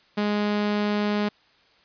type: tone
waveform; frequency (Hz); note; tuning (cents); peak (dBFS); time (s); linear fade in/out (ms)
sawtooth; 207.7; G#3; 0; -18; 0.17-1.29; 10
effects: white hiss -59 dBFS RMS until 1.84 s + resampled to 11025 Hz